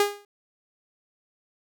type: tone with exponential decay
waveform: sawtooth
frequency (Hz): 408.5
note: G#4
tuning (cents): -29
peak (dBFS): -12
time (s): 0-0.25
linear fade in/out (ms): 2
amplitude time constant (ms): 53
effects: none